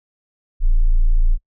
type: tone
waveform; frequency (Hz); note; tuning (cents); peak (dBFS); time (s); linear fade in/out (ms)
sine; 28.32; A#0; -49; -9; 0.6-1.38; 50
effects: noise-tail reverb RT60 0.1 s tail -24 dB re dry + tanh soft clip ceiling -6 dBFS